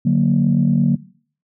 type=chord; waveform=sine; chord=D augmented; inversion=none; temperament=equal; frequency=146.83 / 185 / 233.1 Hz; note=D3 / F#3 / A#3; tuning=0 / 0 / 0 cents; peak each=-16 dBFS; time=0.05-0.96 s; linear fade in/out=10 ms; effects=noise-tail reverb RT60 0.5 s tail -20 dB re dry + tanh soft clip ceiling -5 dBFS